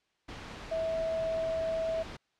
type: tone in noise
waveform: sine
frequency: 650 Hz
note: E5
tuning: 24 cents flat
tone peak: -29 dBFS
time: 0.71-2.03 s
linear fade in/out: 10 ms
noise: pink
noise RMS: -43 dBFS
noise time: 0.28-2.17 s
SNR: +11 dB
effects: white hiss -74 dBFS RMS until 2.39 s + low-pass 4000 Hz 12 dB/octave